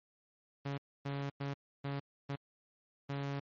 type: tone bursts at uneven times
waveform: sawtooth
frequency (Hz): 140.1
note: C#3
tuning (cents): +19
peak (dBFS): -32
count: 6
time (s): 0.65-0.78 / 1.05-1.3 / 1.4-1.54 / 1.84-2 / 2.29-2.36 / 3.09-3.4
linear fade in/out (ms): 10
effects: low-pass 4000 Hz 12 dB/octave + MP3 32 kbps